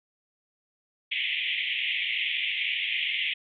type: band-pass noise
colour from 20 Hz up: pink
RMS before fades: -29 dBFS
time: 1.11-3.34 s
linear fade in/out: 10 ms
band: 2000 to 3400 Hz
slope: 96 dB/octave
effects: none